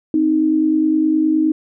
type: tone pair together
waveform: sine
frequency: 262.7 / 312.4 Hz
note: C4 / D#4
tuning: +7 / +7 cents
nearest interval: minor third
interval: 300 cents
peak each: -20 / -13 dBFS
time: 0.14-1.52 s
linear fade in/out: 2 ms
effects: none